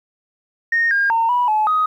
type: tone with pitch steps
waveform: sine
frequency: 1849 / 1614 / 912 / 978 / 858 / 1254 Hz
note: A#6 / G#6 / A#5 / B5 / A5 / D#6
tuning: -15 / -50 / -38 / -17 / -44 / +13 cents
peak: -13 dBFS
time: 0.72-1.86 s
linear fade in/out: 5 ms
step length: 190 ms
effects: tanh soft clip ceiling -9 dBFS + 9-bit